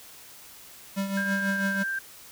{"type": "tone with tremolo", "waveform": "square", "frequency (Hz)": 196, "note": "G3", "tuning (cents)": 0, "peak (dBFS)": -25, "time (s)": [0.96, 1.84], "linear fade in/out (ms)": 20, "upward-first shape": "triangle", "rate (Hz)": 6.1, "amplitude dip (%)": 65}
{"type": "tone with pitch glide", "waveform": "sine", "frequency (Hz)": [1598, 1577.8], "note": ["G6", "G6"], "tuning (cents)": [33, 11], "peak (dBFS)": -27, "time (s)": [1.17, 1.99], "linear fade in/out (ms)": 5, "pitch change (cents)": -22, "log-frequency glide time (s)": [1.32, 1.76]}
{"effects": ["white hiss -48 dBFS RMS until 2.31 s"]}